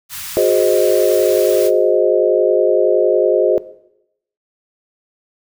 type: band-stop noise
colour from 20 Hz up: white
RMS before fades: -28 dBFS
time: 0.09-1.71 s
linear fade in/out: 50 ms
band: 160 to 1000 Hz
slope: 24 dB/octave
type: chord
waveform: sine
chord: Ab dominant seventh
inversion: third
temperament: equal with one note detuned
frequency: 364.5 / 415.3 / 523.3 / 622.3 Hz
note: Gb4 / Ab4 / C5 / Eb5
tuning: -26 / 0 / 0 / 0 cents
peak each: -16 dBFS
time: 0.37-3.58 s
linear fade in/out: 0 ms
effects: noise-tail reverb RT60 0.8 s tail -17 dB re dry